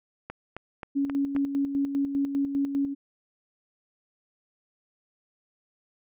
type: click train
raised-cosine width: 0.5 ms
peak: -21 dBFS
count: 5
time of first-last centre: 0.3-1.364 s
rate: 3.76 Hz
type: tone with tremolo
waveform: sine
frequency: 278.7 Hz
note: C#4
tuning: 9 cents sharp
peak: -22 dBFS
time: 0.95-2.95 s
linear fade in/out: 20 ms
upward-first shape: square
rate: 5 Hz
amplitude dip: 55%
effects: none